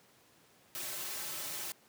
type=noise with comb filter; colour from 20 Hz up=white; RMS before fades=-40 dBFS; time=0.75-1.72 s; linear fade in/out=0 ms; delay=4.2 ms; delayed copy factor=-0.8; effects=pink hiss -64 dBFS RMS until 1.88 s + high-pass 150 Hz 12 dB/octave